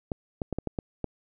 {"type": "clicks", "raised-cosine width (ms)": 2, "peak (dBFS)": -16, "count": 7, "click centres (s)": [0.118, 0.418, 0.527, 0.586, 0.673, 0.788, 1.043], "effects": []}